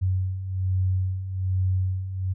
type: beating tone pair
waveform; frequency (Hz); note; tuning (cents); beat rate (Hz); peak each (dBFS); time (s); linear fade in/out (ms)
sine; 92.5 / 93.7; F#2 / F#2; 0 / +22; 1.2; -29 / -23; 0.01-2.34; 20
effects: none